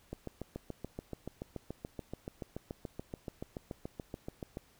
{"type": "click train", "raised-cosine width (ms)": 2, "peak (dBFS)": -26, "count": 32, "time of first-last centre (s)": [0.13, 4.571], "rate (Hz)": 6.98, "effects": ["pink hiss -65 dBFS RMS until 4.79 s"]}